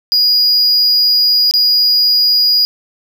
triangle tone with dropouts, 4892 Hz, D#8, 30 cents flat, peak -7 dBFS, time 0.12-2.65 s, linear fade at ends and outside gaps 0 ms, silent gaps 1.511-1.538 s, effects none

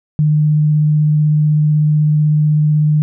sine tone with vibrato, 151.5 Hz, D#3, 46 cents flat, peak -9 dBFS, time 0.19-3.02 s, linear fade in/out 0 ms, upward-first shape sine, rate 16 Hz, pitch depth 10 cents each way, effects none

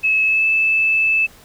sine tone with pitch glide, 2589 to 2625 Hz, E7 to E7, -32 to -8 cents, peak -13 dBFS, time 0.03-1.27 s, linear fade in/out 20 ms, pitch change +24 cents, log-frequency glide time 0.25-0.46 s, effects pink hiss -46 dBFS RMS until 1.44 s

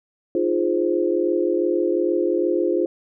sine chord, F minor seventh, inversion third, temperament equal with one note detuned, 306.7 / 349.2 / 415.3 / 523.3 Hz, Eb4 / F4 / Ab4 / C5, -25 / 0 / 0 / 0 cents, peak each -26 / -20 / -25 / -25 dBFS, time 0.35-2.86 s, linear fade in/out 2 ms, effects none

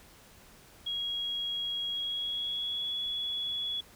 sine tone with pitch glide, 3300 to 3381 Hz, G#7 to G#7, -12 to +30 cents, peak -31 dBFS, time 0.86-3.81 s, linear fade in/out 10 ms, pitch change +42 cents, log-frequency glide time 1.93-2.96 s, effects pink hiss -56 dBFS RMS until 3.95 s

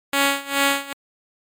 5% pulse tone with tremolo, 278.7 Hz, C#4, 9 cents sharp, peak -4 dBFS, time 0.13-0.93 s, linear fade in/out 2 ms, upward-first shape sine, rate 2.4 Hz, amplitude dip 90%, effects MP3 96 kbps

